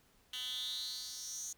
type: tone with high-pass filter sweep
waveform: 10% pulse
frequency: 252.1 Hz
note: B3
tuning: 36 cents sharp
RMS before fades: -42 dBFS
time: 0.33-1.53 s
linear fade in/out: 5 ms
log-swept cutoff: 2900 to 6600 Hz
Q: 6.7
effects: pink hiss -69 dBFS RMS until 1.57 s